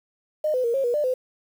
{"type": "tone with pitch steps", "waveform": "sine", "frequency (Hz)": [612, 507, 467.9, 542, 481.2, 595, 510], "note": ["D#5", "B4", "A#4", "C#5", "B4", "D5", "C5"], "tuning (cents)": [-29, 45, 6, -39, -45, 22, -44], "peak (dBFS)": -20, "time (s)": [0.44, 1.14], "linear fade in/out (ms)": 5, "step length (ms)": 100, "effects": ["8-bit"]}